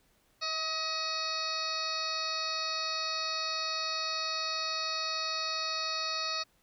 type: harmonic tone with a mistuned harmonic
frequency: 633 Hz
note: D#5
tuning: 30 cents sharp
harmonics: 1 / 2 / 3 / 4 / 6 / 7 / 8 / 9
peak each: -43 / -37 / -44 / -41 / -41 / -35 / -41 / -45 dBFS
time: 0.41-6.44 s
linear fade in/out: 20 ms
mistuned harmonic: 1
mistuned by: +17 cents
effects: pink hiss -69 dBFS RMS until 6.62 s